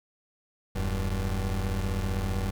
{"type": "tone pair together", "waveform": "30% pulse", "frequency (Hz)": [40.36, 96], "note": ["E1", "G2"], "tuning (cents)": [-36, -36], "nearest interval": "octave + minor third", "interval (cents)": 1500, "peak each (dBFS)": -27, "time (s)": [0.75, 2.51], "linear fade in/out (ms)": 10, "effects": ["10-bit"]}